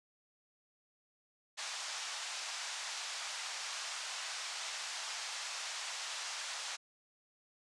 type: band-pass noise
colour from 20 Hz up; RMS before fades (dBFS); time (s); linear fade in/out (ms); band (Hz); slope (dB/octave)
white; -42; 1.57-6.77; 20; 700 to 6900; 24
effects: resampled to 24000 Hz